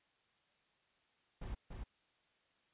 brown noise with echo, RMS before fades -43 dBFS, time 1.41-1.55 s, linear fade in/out 10 ms, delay 290 ms, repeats 1, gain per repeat -3 dB, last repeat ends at 1.84 s, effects white hiss -75 dBFS RMS until 2.73 s + resampled to 8000 Hz

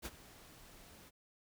pink noise with ADSR envelope, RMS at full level -42 dBFS, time 0.02-1.11 s, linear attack 38 ms, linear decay 36 ms, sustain -16 dB, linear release 34 ms, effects none

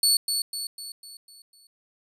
25% pulse tone with echo, 4435 Hz, C#8, in tune, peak -13 dBFS, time 0.03-0.17 s, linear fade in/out 2 ms, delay 250 ms, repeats 6, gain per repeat -6 dB, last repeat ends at 1.67 s, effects none

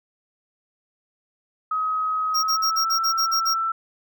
sine tone with pitch glide, 1268 to 1331.8 Hz, D#6 to E6, +32 to +17 cents, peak -21 dBFS, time 1.71-3.72 s, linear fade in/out 5 ms, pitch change +85 cents, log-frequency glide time 2.34-2.92 s
square tone bursts, 5588 Hz, F8, in tune, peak -21 dBFS, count 9, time 2.34-3.545 s, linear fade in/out 20 ms, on 93 ms, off 46 ms
effects none

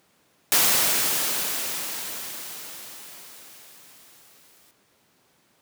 white noise with exponential decay, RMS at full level -18 dBFS, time 0.52-4.71 s, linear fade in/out 0 ms, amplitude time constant 910 ms, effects pink hiss -63 dBFS RMS until 5.61 s + high-pass 150 Hz 12 dB/octave

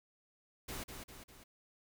pink noise with echo, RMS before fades -43 dBFS, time 0.68-0.84 s, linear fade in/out 10 ms, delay 200 ms, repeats 3, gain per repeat -5 dB, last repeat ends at 1.44 s, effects none

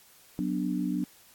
sine chord, B minor, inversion second, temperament equal, 185 / 246.9 / 293.7 Hz, F#3 / B3 / D4, 0 / 0 / 0 cents, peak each -31 / -32 / -31 dBFS, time 0.39-1.04 s, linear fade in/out 0 ms, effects white hiss -57 dBFS RMS until 1.34 s + AAC 64 kbps

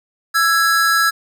square tone pair together, 1335.7 / 1661.2 Hz, E6 / G#6, +22 / 0 cents, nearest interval major third, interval 378 cents, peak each -16 dBFS, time 0.34-1.11 s, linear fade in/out 20 ms, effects none

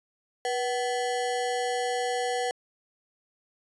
square ring-modulated tone, 621 Hz, D#5, 3 cents flat, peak -24 dBFS, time 0.45-2.51 s, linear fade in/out 0 ms, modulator 134 Hz, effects resampled to 24000 Hz

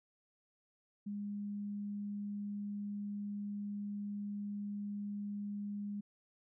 sine tone, 204.4 Hz, G#3, 27 cents flat, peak -38 dBFS, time 1.06-6.01 s, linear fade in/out 10 ms, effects none

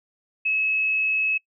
sine tone, 2580 Hz, E7, 38 cents flat, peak -20 dBFS, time 0.45-1.38 s, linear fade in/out 10 ms, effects noise-tail reverb RT60 0.1 s tail -24 dB re dry

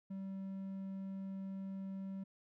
triangle tone, 193 Hz, G3, 27 cents flat, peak -39 dBFS, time 0.1-2.24 s, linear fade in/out 10 ms, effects none

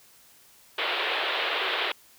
white band-pass noise, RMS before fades -28 dBFS, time 0.78-1.92 s, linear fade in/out 5 ms, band 350 to 3700 Hz, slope 48 dB/octave, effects white hiss -56 dBFS RMS until 2.18 s

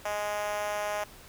5% pulse tone with high-pass filter, 207.7 Hz, G#3, in tune, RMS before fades -32 dBFS, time 0.05-1.04 s, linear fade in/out 5 ms, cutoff 670 Hz, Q 4.9, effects pink hiss -51 dBFS RMS until 1.28 s

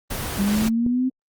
pink noise, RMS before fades -28 dBFS, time 0.1-0.69 s, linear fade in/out 10 ms
sine linear sweep, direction up, 195.1 to 261.9 Hz, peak -18 dBFS, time 0.38-1.1 s, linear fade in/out 20 ms
clicks, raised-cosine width 3 ms, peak -18 dBFS, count 2, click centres 0.621 / 0.864 s
effects Opus 24 kbps

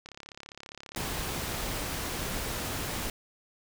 click train, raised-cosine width 0.2 ms, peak -26 dBFS, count 58, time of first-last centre 0.06-1.693 s, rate 34.9 Hz
pink noise, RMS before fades -34 dBFS, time 0.96-3.1 s, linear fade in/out 2 ms
effects none

